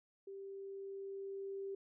sine tone with level ramp, 392 Hz, G4, in tune, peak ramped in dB -46 to -40 dBFS, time 0.27-1.75 s, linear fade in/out 5 ms, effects none

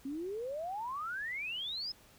sine exponential sweep, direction up, 263 to 5220 Hz, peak -36 dBFS, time 0.05-1.92 s, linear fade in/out 5 ms, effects pink hiss -61 dBFS RMS until 2.18 s

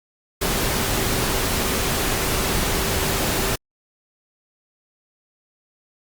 sine tone in noise, 386.8 Hz, G4, 23 cents flat, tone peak -32 dBFS, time 0.41-3.56 s, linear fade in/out 10 ms, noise pink, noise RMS -22 dBFS, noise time 0.41-3.56 s, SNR -13 dB, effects Opus 48 kbps

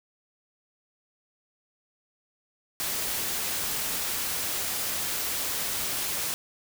white noise, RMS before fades -30 dBFS, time 2.8-6.34 s, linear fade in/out 0 ms, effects none

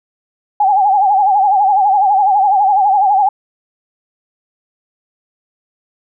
sine tone with vibrato, 797 Hz, G5, 28 cents sharp, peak -8 dBFS, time 0.6-3.29 s, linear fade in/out 5 ms, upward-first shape sine, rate 12 Hz, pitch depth 100 cents each way, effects none

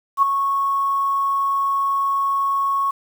sine tone with ADSR envelope, 1103 Hz, C#6, 9 cents flat, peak -9 dBFS, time 0.17-2.91 s, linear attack 55 ms, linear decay 7 ms, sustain -8 dB, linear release 6 ms, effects 7-bit

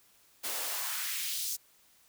white noise with high-pass filter sweep, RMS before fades -35 dBFS, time 0.43-1.57 s, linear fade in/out 20 ms, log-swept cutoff 330 to 5800 Hz, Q 1.4, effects white hiss -64 dBFS RMS until 2.08 s

